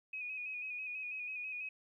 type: tone with vibrato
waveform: sine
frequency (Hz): 2500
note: D#7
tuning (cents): +8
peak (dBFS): -39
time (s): 0.13-1.69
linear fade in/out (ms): 5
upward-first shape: square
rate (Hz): 6.1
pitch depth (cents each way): 32
effects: 13-bit